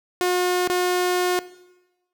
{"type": "tone with dropouts", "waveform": "sawtooth", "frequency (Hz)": 360, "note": "F#4", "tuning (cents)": -47, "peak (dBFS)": -15, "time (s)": [0.21, 1.39], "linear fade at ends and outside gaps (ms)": 0, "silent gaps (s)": [0.675, 0.699], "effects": ["noise-tail reverb RT60 1.0 s tail -18 dB re dry"]}